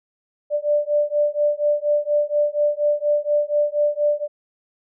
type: beating tone pair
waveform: sine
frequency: 588 / 592.2 Hz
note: D5 / D5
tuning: +2 / +14 cents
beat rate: 4.2 Hz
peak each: -20 dBFS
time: 0.5-4.28 s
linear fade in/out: 50 ms
effects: none